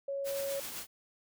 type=tone; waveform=sine; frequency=554.4 Hz; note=C#5; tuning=in tune; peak=-33 dBFS; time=0.08-0.6 s; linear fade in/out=5 ms
type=noise with tremolo; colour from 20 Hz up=white; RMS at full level=-40 dBFS; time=0.24-0.87 s; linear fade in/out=50 ms; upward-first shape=triangle; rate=7.9 Hz; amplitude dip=40%
effects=none